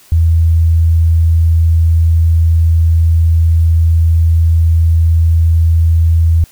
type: tone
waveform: sine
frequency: 82.2 Hz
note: E2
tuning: 4 cents flat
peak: -6 dBFS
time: 0.12-6.44 s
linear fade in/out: 0 ms
effects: white hiss -44 dBFS RMS until 6.51 s